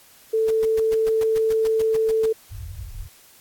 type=tone; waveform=sine; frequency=443.1 Hz; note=A4; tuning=12 cents sharp; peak=-17 dBFS; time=0.33-2.33 s; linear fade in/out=10 ms
type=noise bursts; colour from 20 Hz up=pink; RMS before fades=-36 dBFS; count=13; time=0.48-2.258 s; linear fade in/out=2 ms; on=26 ms; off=120 ms
type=low-pass noise; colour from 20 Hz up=white; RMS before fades=-34 dBFS; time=2.49-3.09 s; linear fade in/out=50 ms; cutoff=110 Hz; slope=48 dB/octave
effects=white hiss -51 dBFS RMS until 3.4 s + AAC 64 kbps